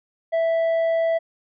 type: tone with tanh clipping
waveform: sine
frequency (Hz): 659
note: E5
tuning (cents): -1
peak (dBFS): -19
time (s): 0.32-1.19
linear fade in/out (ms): 20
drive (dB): 5
effects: none